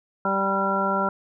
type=harmonic tone; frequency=195.3 Hz; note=G3; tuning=6 cents flat; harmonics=1 / 2 / 3 / 4 / 5 / 7; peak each=-28 / -31 / -28 / -30 / -27 / -25 dBFS; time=0.25-1.09 s; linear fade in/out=2 ms; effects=none